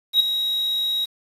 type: tone with ADSR envelope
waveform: triangle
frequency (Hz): 3814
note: A#7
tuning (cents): +39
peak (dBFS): -9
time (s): 0.13-1.06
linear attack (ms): 71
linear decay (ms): 6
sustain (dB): -10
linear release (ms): 20
effects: resampled to 32000 Hz + 7-bit